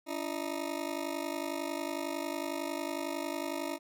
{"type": "ring-modulated tone", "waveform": "20% pulse", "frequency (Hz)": 311.1, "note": "D#4", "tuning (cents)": 0, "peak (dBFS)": -26, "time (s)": [0.06, 3.79], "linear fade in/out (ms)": 50, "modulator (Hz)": 25.5, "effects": []}